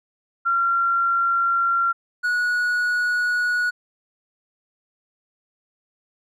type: tone pair in turn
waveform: sine / triangle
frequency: 1374 / 1461.2 Hz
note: F6 / F#6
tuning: -29 / -22 cents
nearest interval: minor second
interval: 107 cents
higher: second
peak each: -17 dBFS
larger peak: neither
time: 0.45-1.93 / 2.23-3.71 s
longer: neither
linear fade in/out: 20 ms
effects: none